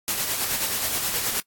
white noise with tremolo, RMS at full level -24 dBFS, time 0.08-1.4 s, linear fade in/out 0 ms, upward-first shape sine, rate 9.4 Hz, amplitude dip 40%, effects noise-tail reverb RT60 0.1 s tail -23 dB re dry + AAC 64 kbps

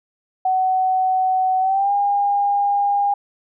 sine tone with pitch glide, 750 to 808.5 Hz, F#5 to G#5, +23 to -47 cents, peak -15 dBFS, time 0.45-3.14 s, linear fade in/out 5 ms, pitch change +130 cents, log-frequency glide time 1.6-1.92 s, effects none

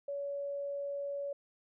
sine tone, 565 Hz, C#5, 33 cents sharp, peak -35 dBFS, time 0.08-1.33 s, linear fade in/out 5 ms, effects none

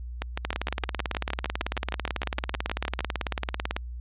two click trains, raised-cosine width 0.3 ms, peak -13 / -11 dBFS, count 19 / 61, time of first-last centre 0.22-3.006 / 0.45-3.765 s, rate 6.46 / 18.1 Hz, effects added 60 Hz sine -34 dBFS peak until 4 s + resampled to 8000 Hz

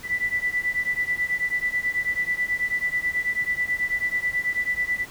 sine beating tone pair, 1975.5 / 1984.7 Hz, B6 / B6, 0 / +8 cents, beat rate 9.2 Hz, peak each -25 / -26 dBFS, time 0.03-5.06 s, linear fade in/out 50 ms, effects pink hiss -44 dBFS RMS until 5.1 s

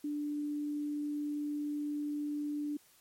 sine tone, 294.3 Hz, D4, 4 cents sharp, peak -33 dBFS, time 0.04-2.77 s, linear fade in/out 5 ms, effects white hiss -64 dBFS RMS until 3 s + MP3 64 kbps

